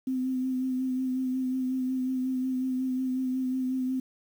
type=tone with vibrato; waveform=sine; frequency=257.9 Hz; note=C4; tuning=25 cents flat; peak=-26 dBFS; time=0.07-4 s; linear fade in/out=5 ms; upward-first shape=sine; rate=5.5 Hz; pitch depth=24 cents each way; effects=9-bit